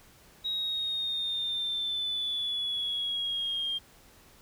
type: exponential sweep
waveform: sine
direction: down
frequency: 3813 to 3200 Hz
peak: -28 dBFS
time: 0.44-3.79 s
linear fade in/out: 20 ms
effects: tanh soft clip ceiling -24 dBFS + pink hiss -57 dBFS RMS until 4.41 s

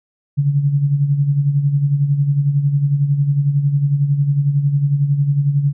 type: tone with tremolo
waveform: sine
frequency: 142.3 Hz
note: C#3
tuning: 46 cents sharp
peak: -10 dBFS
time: 0.37-5.73 s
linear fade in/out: 20 ms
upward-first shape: sine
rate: 11 Hz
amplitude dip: 60%
effects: none

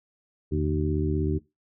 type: harmonic tone with a mistuned harmonic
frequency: 76.2 Hz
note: D#2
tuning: 36 cents flat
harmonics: 1 / 2 / 3 / 4 / 5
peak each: -27 / -29 / -33 / -30 / -30 dBFS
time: 0.51-1.39 s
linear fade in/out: 20 ms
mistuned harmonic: 1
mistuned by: +140 cents
effects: noise-tail reverb RT60 0.2 s tail -19 dB re dry

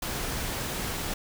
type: noise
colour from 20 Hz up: pink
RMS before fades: -32 dBFS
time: 0.02-1.14 s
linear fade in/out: 5 ms
effects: none

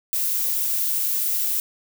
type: noise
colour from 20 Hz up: violet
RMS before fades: -23 dBFS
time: 0.13-1.6 s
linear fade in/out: 0 ms
effects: none

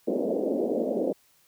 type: band-pass noise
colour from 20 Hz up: white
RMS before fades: -27 dBFS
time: 0.07-1.13 s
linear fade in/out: 10 ms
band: 210 to 590 Hz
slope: 48 dB/octave
effects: white hiss -63 dBFS RMS until 1.47 s

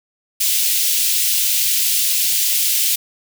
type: high-pass noise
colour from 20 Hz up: white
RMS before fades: -17 dBFS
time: 0.4-2.96 s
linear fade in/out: 10 ms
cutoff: 2600 Hz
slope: 24 dB/octave
effects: none

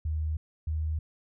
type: tone pair in turn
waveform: sine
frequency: 77.78 / 78.12 Hz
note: D#2 / D#2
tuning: 0 / +8 cents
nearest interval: unison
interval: 8 cents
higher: second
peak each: -27 dBFS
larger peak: neither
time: 0.05-0.37 / 0.67-0.99 s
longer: neither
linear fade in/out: 5 ms
effects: none

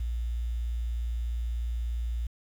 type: tone with quantisation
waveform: sine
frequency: 58.4 Hz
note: A#1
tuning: 4 cents sharp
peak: -28 dBFS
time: 0-2.27 s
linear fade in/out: 5 ms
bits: 9
effects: none

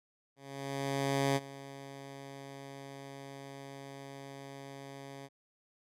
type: tone with ADSR envelope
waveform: 10% pulse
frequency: 137.9 Hz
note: C#3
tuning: 9 cents flat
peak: -19 dBFS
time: 0.36-5.29 s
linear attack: 1000 ms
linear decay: 35 ms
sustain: -18 dB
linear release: 40 ms
effects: low-pass 11000 Hz 12 dB/octave

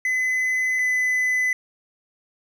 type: tone pair in turn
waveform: triangle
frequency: 2022 / 2009 Hz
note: B6 / B6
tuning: +40 / +29 cents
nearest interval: unison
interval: 11 cents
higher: first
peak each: -18 / -17 dBFS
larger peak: second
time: 0.05-0.79 / 0.79-1.53 s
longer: neither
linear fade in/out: 2 ms
effects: none

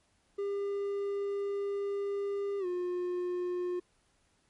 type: tone with pitch glide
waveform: triangle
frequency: 401.1 to 357.3 Hz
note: G4 to F4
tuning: +40 to +40 cents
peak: -29 dBFS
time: 0.38-3.8 s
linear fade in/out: 10 ms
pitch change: -200 cents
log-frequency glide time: 2.59-2.66 s
effects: pink hiss -71 dBFS RMS until 4.49 s + MP3 48 kbps

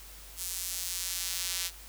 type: tone with high-pass filter sweep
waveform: square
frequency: 89.8 Hz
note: F2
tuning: 49 cents sharp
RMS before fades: -35 dBFS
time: 0.36-1.71 s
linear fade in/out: 50 ms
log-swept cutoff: 7600 to 4000 Hz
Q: 0.78
effects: added 50 Hz sine -50 dBFS peak until 1.88 s + white hiss -50 dBFS RMS until 1.88 s

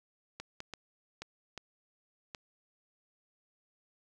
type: clicks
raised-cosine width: 0.2 ms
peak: -24 dBFS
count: 6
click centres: 0.4 / 0.604 / 0.737 / 1.22 / 1.577 / 2.348 s
effects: none

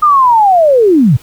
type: linear sweep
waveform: sine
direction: down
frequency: 1241 to 103.83 Hz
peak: -4 dBFS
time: 0.02-1.17 s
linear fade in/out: 10 ms
effects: pink hiss -40 dBFS RMS until 1.22 s

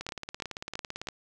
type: two click trains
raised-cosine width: 0.2 ms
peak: -17 / -19 dBFS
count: 4 / 20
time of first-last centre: 0.09-1.087 / 0.01-1.071 s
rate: 3.01 / 17.9 Hz
effects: none

